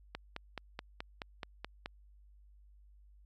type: click train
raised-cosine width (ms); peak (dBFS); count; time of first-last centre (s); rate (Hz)
0.3; -23; 9; 0.15-1.859; 4.68
effects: added 50 Hz sine -57 dBFS peak until 3.25 s + MP3 96 kbps